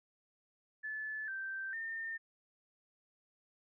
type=tone with pitch steps; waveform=sine; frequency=1734 / 1562 / 1813 Hz; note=A6 / G6 / A#6; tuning=-26 / -7 / -49 cents; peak=-38 dBFS; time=0.83-2.18 s; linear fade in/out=20 ms; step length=450 ms; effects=none